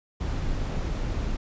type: noise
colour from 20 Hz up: brown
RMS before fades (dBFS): -28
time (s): 0.2-1.37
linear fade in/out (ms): 10
effects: resampled to 16000 Hz